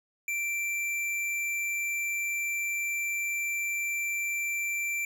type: tone with hard clipping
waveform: triangle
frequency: 2349 Hz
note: D7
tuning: in tune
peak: -30 dBFS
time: 0.28-5.05 s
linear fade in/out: 2 ms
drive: 17 dB
effects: none